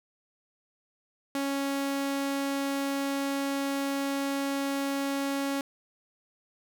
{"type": "tone", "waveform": "sawtooth", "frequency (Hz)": 277, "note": "C#4", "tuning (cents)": -1, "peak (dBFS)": -24, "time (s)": [1.35, 5.61], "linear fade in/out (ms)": 2, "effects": []}